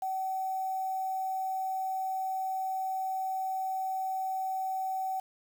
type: tone with quantisation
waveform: sine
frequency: 760 Hz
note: F#5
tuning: 46 cents sharp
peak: -30 dBFS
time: 0.02-5.2 s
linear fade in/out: 5 ms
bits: 8
effects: none